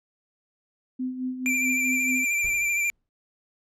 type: tone with tremolo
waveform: sine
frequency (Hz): 255.5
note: C4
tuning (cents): -41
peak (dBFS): -25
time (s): 0.99-2.25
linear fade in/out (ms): 10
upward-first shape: sine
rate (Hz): 4.6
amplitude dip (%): 60
type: tone with vibrato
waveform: square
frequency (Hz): 2361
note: D7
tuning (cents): +9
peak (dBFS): -23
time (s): 1.46-2.9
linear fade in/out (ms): 0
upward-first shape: sine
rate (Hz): 13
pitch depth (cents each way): 30
type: noise with exponential decay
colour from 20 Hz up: brown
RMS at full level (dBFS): -40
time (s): 2.44-3.09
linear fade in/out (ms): 0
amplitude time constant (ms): 140
effects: low-pass 11000 Hz 12 dB/octave